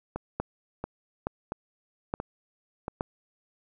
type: two click trains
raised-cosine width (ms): 1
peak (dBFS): -18 / -14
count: 5 / 4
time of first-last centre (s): 0.16-2.881 / 0.4-3.009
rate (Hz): 1.47 / 1.15
effects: none